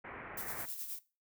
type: low-pass noise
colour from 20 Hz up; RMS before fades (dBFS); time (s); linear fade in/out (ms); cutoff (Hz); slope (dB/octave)
white; -47; 0.04-0.66; 10; 2200; 48
type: noise with tremolo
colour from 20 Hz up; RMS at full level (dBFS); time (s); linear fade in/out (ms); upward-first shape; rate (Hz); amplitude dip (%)
violet; -40; 0.37-0.99; 5; sine; 9.5; 55
effects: noise-tail reverb RT60 0.3 s tail -18 dB re dry